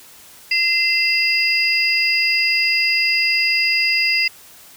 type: tone cluster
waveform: sine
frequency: 2069 / 2688 / 4882 Hz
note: C7 / E7 / D#8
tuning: -20 / +33 / -34 cents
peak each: -19 dBFS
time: 0.51-4.28 s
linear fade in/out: 5 ms
effects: white hiss -44 dBFS RMS until 4.76 s